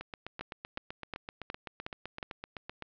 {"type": "two click trains", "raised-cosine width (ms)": 0.3, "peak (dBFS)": [-23, -20], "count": [23, 6], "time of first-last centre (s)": [[0.01, 2.823], [0.41, 2.228]], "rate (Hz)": [7.82, 2.75], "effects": ["low-pass 4000 Hz 12 dB/octave"]}